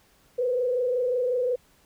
sine tone with frequency modulation, 497.8 Hz, B4, 14 cents sharp, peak -22 dBFS, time 0.38-1.56 s, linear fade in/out 10 ms, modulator 25.5 Hz, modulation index 0.78, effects pink hiss -61 dBFS RMS until 1.85 s

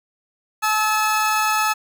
30% pulse tone pair together, 860 / 1294.5 Hz, A5 / E6, -40 / -32 cents, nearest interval perfect fifth, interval 708 cents, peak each -18 / -17 dBFS, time 0.62-1.74 s, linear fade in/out 20 ms, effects none

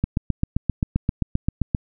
click train, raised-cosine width 5 ms, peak -7 dBFS, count 14, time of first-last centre 0.04-1.748 s, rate 7.61 Hz, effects none

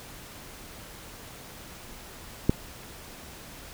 click, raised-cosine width 3 ms, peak -6 dBFS, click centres 2.495 s, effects pink hiss -45 dBFS RMS until 3.73 s

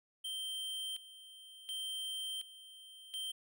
square tone with tremolo, 3134 Hz, G7, 1 cent flat, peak -39 dBFS, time 0.24-3.32 s, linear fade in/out 10 ms, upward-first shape square, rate 0.69 Hz, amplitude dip 80%, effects none

